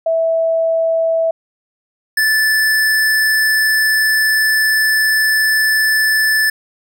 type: tone pair in turn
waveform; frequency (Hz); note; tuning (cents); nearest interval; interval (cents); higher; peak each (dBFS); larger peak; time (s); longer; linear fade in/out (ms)
sine / square; 655 / 1748.6; E5 / A6; -11 / -11; octave + perfect fourth; 1700; second; -12; neither; 0.06-1.31 / 2.17-6.5; second; 5
effects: none